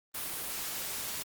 white noise, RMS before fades -37 dBFS, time 0.14-1.23 s, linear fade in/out 10 ms, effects Opus 32 kbps

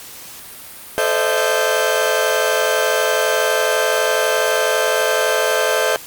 35% pulse tone cluster, 438.3 / 518 / 608 / 660 / 1564 Hz, A4 / C5 / D#5 / E5 / G6, -7 / -17 / -40 / +2 / -4 cents, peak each -20 dBFS, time 0.98-5.96 s, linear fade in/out 0 ms, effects white hiss -36 dBFS RMS until 6.06 s + Opus 48 kbps

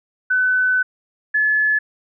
sine tone pair in turn, 1507 / 1718.1 Hz, F#6 / A6, +31 / -42 cents, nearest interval major second, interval 227 cents, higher second, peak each -14 dBFS, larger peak neither, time 0.3-0.83 / 1.34-1.79 s, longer first, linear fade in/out 10 ms, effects none

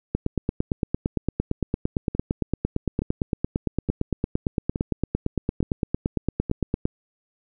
two click trains, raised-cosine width 3 ms, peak -15 / -9 dBFS, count 6 / 60, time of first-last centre 2.15-6.498 / 0.15-6.855 s, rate 1.15 / 8.8 Hz, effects none

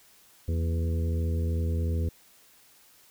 harmonic tone with a mistuned harmonic, 82.8 Hz, E2, 8 cents sharp, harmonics 1 / 2 / 3 / 4 / 5 / 6, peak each -25 / -37 / -38 / -43 / -41 / -42 dBFS, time 0.48-2.09 s, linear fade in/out 5 ms, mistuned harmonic 3, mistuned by -67 cents, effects white hiss -58 dBFS RMS until 3.1 s

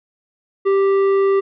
sine tone with tanh clipping, 391.9 Hz, G4, in tune, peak -14 dBFS, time 0.65-1.41 s, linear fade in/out 20 ms, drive 10 dB, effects none

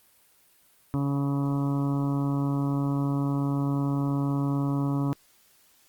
harmonic tone, 140.3 Hz, C#3, 21 cents sharp, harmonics 1 / 2 / 3 / 4 / 5 / 6 / 7 / 8 / 9, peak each -26 / -27 / -42 / -42 / -43 / -46 / -41 / -43 / -45 dBFS, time 0.94-5.13 s, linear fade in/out 0 ms, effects white hiss -61 dBFS RMS until 5.88 s + Opus 32 kbps

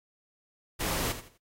pink noise with echo, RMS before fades -31 dBFS, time 0.79-1.13 s, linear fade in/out 20 ms, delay 83 ms, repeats 3, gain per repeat -11 dB, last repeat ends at 1.379 s, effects AAC 48 kbps

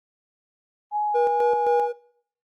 sine tone with vibrato, 830.6 Hz, G#5, in tune, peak -21 dBFS, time 0.91-1.89 s, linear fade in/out 50 ms, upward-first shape sine, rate 2.1 Hz, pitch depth 20 cents each way
triangle tone with tremolo, 481.4 Hz, B4, 44 cents flat, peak -17 dBFS, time 1.14-1.93 s, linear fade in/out 20 ms, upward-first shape square, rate 3.8 Hz, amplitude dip 50%
effects noise-tail reverb RT60 0.6 s tail -21 dB re dry + Opus 32 kbps

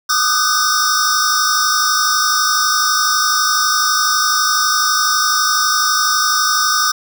square tone cluster, 1202 / 1254 / 1502 / 5210 / 5690 Hz, D6 / D#6 / F#6 / E8 / F8, +40 / +13 / +26 / -21 / +31 cents, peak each -20 dBFS, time 0.09-6.92 s, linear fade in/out 10 ms, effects none

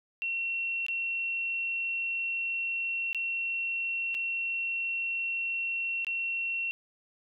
sine tone with dropouts, 2723 Hz, F7, 44 cents flat, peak -29 dBFS, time 0.22-6.71 s, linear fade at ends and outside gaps 0 ms, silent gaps 0.865-0.884 / 3.13-3.147 / 4.144-4.149 / 6.047-6.068 s, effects none

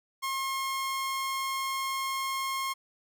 sawtooth tone, 1074 Hz, C6, 45 cents sharp, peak -26 dBFS, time 0.22-2.74 s, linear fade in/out 20 ms, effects none

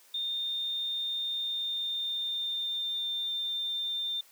sine tone with pitch glide, 3633 to 3595 Hz, A#7 to A7, -45 to +36 cents, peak -30 dBFS, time 0.14-4.21 s, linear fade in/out 5 ms, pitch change -19 cents, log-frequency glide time 1.28-3.39 s, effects white hiss -59 dBFS RMS until 4.31 s + high-pass 400 Hz 12 dB/octave

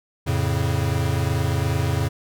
square chord, F augmented, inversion none, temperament equal, 87.31 / 110 / 138.59 Hz, F2 / A2 / C#3, 0 / 0 / 0 cents, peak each -25 dBFS, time 0.26-2.09 s, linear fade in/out 20 ms, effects none

